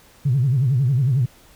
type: tone with vibrato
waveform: sine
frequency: 130.81 Hz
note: C3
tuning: in tune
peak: -14 dBFS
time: 0.25-1.26 s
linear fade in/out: 10 ms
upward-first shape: sine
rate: 11 Hz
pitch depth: 180 cents each way
effects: tanh soft clip ceiling -10 dBFS + pink hiss -51 dBFS RMS until 1.55 s